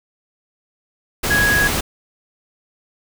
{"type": "tone in noise", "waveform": "sine", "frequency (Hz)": 1661.2, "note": "G#6", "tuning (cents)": 0, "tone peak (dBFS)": -14, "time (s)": [1.3, 1.68], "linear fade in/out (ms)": 10, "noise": "pink", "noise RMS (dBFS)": -20, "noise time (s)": [1.23, 1.81], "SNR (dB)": 3, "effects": []}